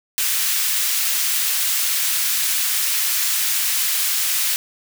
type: high-pass noise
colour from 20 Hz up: white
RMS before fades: -20 dBFS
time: 0.18-4.56 s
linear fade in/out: 0 ms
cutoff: 1700 Hz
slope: 12 dB/octave
effects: none